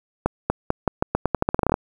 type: accelerating click train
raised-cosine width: 1 ms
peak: -4 dBFS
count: 17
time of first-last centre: 0.26-1.741 s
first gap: 240 ms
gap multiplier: 0.85
effects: 7-bit